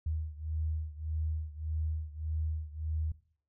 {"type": "beating tone pair", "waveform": "sine", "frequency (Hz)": [77.78, 79.48], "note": ["D#2", "D#2"], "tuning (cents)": [0, 37], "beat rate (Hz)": 1.7, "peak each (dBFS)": [-34, -37], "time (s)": [0.06, 3.12], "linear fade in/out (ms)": 5, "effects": ["noise-tail reverb RT60 0.5 s tail -18 dB re dry"]}